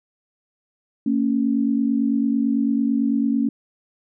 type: tone pair together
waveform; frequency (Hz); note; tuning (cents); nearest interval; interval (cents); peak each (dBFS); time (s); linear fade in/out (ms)
sine; 228.2 / 277.2; A#3 / C#4; -37 / 0; minor third; 337; -20; 1.06-3.49; 5
effects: none